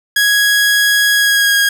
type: tone with pitch glide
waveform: sawtooth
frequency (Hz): 1661.2 to 1638.3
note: G#6 to G#6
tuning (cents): 0 to -24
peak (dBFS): -6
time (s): 0.16-1.69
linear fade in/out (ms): 5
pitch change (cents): -24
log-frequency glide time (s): 1.14-1.55
effects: none